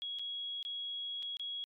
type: tone with dropouts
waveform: sine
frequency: 3322 Hz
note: G#7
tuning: in tune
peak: -37 dBFS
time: 0.02-1.64 s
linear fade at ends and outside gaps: 0 ms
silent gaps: 0.187-0.194 / 0.628-0.65 / 1.225-1.229 / 1.369-1.397 s
effects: MP3 96 kbps